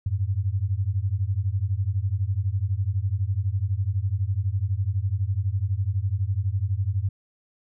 sine beating tone pair, 91.7 / 103.7 Hz, F#2 / G#2, -15 / -2 cents, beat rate 12 Hz, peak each -25 dBFS, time 0.06-7.09 s, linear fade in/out 5 ms, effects none

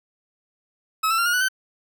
40% pulse tone with pitch steps, 1287 / 1333.2 / 1381 / 1430.5 / 1481.8 / 1534.9 Hz, E6 / E6 / F6 / F6 / F#6 / G6, -42 / +19 / -20 / +41 / +2 / -37 cents, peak -18 dBFS, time 1.03-1.486 s, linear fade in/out 10 ms, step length 76 ms, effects none

